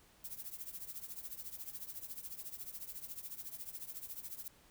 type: noise with tremolo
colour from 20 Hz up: violet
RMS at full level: -43 dBFS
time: 0.24-4.48 s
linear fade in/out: 2 ms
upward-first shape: triangle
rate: 14 Hz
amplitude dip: 90%
effects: pink hiss -65 dBFS RMS until 4.7 s